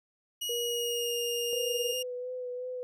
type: tone with pitch glide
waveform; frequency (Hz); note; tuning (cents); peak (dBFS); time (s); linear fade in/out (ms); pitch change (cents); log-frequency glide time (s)
sawtooth; 2900 to 2830; F#7 to F7; -35 to +22; -29; 0.41-2.03; 10; -43; 0.64-1.17
type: tone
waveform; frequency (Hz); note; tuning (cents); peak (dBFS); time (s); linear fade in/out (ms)
sine; 475.2; A#4; +33; -32; 0.49-1.93; 5
type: tone with vibrato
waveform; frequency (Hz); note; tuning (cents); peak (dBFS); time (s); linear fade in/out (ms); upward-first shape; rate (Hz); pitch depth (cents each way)
sine; 500; B4; +21; -34; 1.53-2.83; 0; sine; 2.8; 22
effects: none